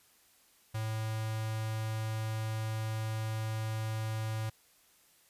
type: tone with notch filter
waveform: square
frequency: 110 Hz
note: A2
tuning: in tune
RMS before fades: -35 dBFS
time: 0.74-4.5 s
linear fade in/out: 10 ms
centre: 290 Hz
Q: 1.3
effects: white hiss -65 dBFS RMS until 5.29 s + resampled to 32000 Hz